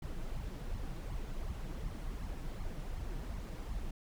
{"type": "noise with flanger", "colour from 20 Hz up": "brown", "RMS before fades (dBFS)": -40, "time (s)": [0.02, 3.91], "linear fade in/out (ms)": 5, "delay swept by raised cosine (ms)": [0.92, 6.52], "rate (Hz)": 2.7, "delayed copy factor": 0.65, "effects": []}